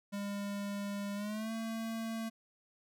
square tone with pitch glide, 201.8 to 225.2 Hz, G#3 to A3, -49 to +40 cents, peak -37 dBFS, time 0.12-2.3 s, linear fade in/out 20 ms, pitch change +189 cents, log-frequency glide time 1.15-1.52 s, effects none

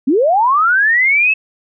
sine linear sweep, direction up, 237 to 2637 Hz, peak -9 dBFS, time 0.07-1.34 s, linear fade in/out 10 ms, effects none

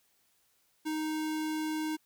square tone, 311.1 Hz, D#4, in tune, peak -32 dBFS, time 0.85-1.97 s, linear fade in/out 20 ms, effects white hiss -71 dBFS RMS until 2.05 s

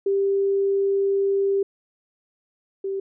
sine tone pair in turn, 394.4 / 389.6 Hz, G4 / G4, +11 / -11 cents, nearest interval unison, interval 22 cents, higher first, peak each -18 / -24 dBFS, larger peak first, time 0.06-1.63 / 2.84-3 s, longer first, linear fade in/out 5 ms, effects none

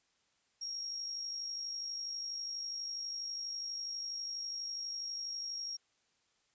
sine tone with amplitude modulation, 5588 Hz, F8, in tune, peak -36 dBFS, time 0.61-5.77 s, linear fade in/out 10 ms, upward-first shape sine, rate 52.2 Hz, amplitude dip 40%, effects white hiss -75 dBFS RMS until 6.54 s + resampled to 16000 Hz

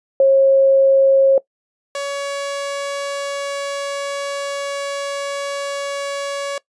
sine / sawtooth tone pair in turn, 541 / 562.4 Hz, C#5 / C#5, -42 / +25 cents, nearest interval minor second, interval 67 cents, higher second, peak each -8 / -18 dBFS, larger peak first, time 0.2-1.38 / 1.95-6.58 s, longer second, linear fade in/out 2 ms, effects noise-tail reverb RT60 0.1 s tail -20 dB re dry + resampled to 22050 Hz

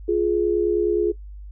sine tone pair together, 349.2 / 418.8 Hz, F4 / G#4, 0 / +15 cents, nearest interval minor third, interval 315 cents, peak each -20 dBFS, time 0.08-1.12 s, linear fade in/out 10 ms, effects noise-tail reverb RT60 0.1 s tail -18 dB re dry + added 50 Hz sine -35 dBFS peak until 1.51 s

